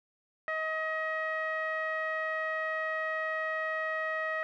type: tone with low-pass filter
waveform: sawtooth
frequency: 633 Hz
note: D#5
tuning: 30 cents sharp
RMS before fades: -33 dBFS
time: 0.48-4.43 s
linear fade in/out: 0 ms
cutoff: 1800 Hz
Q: 5.2
effects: none